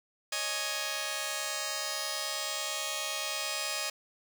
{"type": "chord", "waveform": "5% pulse", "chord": "C# suspended second", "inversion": "none", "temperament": "just", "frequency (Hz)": [554.4, 623.7, 831.5], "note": ["C#5", "D#5", "G#5"], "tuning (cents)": [0, 4, 2], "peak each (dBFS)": [-26, -24, -27], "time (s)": [0.32, 3.9], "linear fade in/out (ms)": 5, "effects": []}